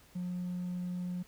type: tone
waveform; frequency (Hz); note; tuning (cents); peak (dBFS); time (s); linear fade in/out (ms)
triangle; 179.1; F3; +44; -31; 0.15-1.23; 10
effects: tanh soft clip ceiling -30 dBFS + pink hiss -61 dBFS RMS until 1.27 s